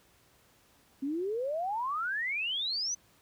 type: exponential sweep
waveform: sine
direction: up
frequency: 263.1 to 6190 Hz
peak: -30 dBFS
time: 1.02-2.95 s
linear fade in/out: 10 ms
effects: pink hiss -64 dBFS RMS until 3.21 s + high-pass 60 Hz 12 dB/octave